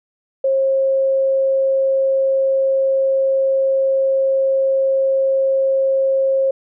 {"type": "tone", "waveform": "sine", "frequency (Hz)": 537, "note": "C5", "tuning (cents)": 45, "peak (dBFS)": -13, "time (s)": [0.44, 6.51], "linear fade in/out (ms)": 5, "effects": []}